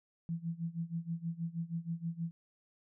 sine tone with tremolo, 167.1 Hz, E3, 24 cents sharp, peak -32 dBFS, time 0.29-2.31 s, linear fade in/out 0 ms, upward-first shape sine, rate 6.3 Hz, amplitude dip 90%, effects none

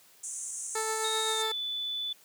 pink band-pass noise, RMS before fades -38 dBFS, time 0.23-1.43 s, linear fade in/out 10 ms, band 6200 to 9800 Hz, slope 96 dB/octave
15% pulse tone with tremolo, 440 Hz, A4, in tune, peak -23 dBFS, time 0.75-1.52 s, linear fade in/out 5 ms, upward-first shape sine, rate 7.7 Hz, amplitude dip 25%
sine tone with pitch glide, 3734 to 3484 Hz, A#7 to A7, +2 to -18 cents, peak -31 dBFS, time 1.04-2.13 s, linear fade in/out 5 ms, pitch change -120 cents, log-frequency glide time 1.26-1.53 s
effects white hiss -59 dBFS RMS until 2.24 s + high-pass 150 Hz 12 dB/octave

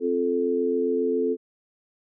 sine chord, F major, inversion second, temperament equal with one note detuned, 261.6 / 349.2 / 436.5 Hz, C4 / F4 / A4, 0 / 0 / -14 cents, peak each -27 / -28 / -23 dBFS, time 0-1.37 s, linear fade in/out 50 ms, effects none

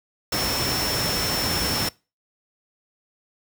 sine tone in noise, 5400 Hz, E8, 41 cents sharp, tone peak -27 dBFS, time 0.32-1.89 s, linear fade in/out 5 ms, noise pink, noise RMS -25 dBFS, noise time 0.32-1.89 s, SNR -5 dB, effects noise-tail reverb RT60 0.3 s tail -24 dB re dry + high-pass 60 Hz 12 dB/octave

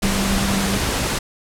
sine tone in noise, 196 Hz, G3, in tune, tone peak -21 dBFS, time 0.03-0.79 s, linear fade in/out 10 ms, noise pink, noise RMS -21 dBFS, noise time 0.02-1.19 s, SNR -3 dB, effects low-pass 11000 Hz 12 dB/octave

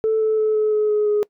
sine tone with pitch steps, 440 / 436.2 / 432.4 / 428.7 / 425 / 421.3 / 417.7 Hz, A4 / A4 / A4 / A4 / G#4 / G#4 / G#4, 0 / -15 / -30 / -45 / +40 / +25 / +10 cents, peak -14 dBFS, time 0.04-1.23 s, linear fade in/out 0 ms, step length 170 ms, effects noise-tail reverb RT60 0.1 s tail -23 dB re dry + tanh soft clip ceiling -12 dBFS

